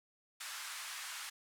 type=band-pass noise; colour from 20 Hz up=pink; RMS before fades=-45 dBFS; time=0.4-1.3 s; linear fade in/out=10 ms; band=1100 to 12000 Hz; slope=24 dB/octave; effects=none